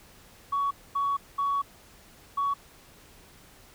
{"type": "tone bursts at uneven times", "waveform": "sine", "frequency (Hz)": 1122, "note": "C#6", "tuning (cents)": 21, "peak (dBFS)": -23, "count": 4, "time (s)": [[0.52, 0.71], [0.95, 1.17], [1.38, 1.62], [2.37, 2.54]], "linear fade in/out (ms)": 10, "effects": ["tanh soft clip ceiling -20 dBFS", "pink hiss -54 dBFS RMS until 3.74 s"]}